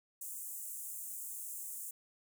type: high-pass noise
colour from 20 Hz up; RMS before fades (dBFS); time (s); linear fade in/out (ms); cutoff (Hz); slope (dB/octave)
pink; -44; 0.21-1.91; 5; 7300; 48
effects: none